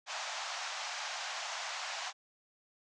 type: band-pass noise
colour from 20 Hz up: pink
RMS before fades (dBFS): -40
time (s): 0.06-2.13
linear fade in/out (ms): 50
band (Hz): 660 to 7000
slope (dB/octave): 48
effects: none